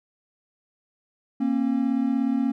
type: tone pair together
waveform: triangle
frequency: 233.9 / 270.6 Hz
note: A#3 / C#4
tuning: +6 / -42 cents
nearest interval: minor third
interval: 252 cents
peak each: -22 / -21 dBFS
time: 1.4-2.52 s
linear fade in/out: 10 ms
effects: none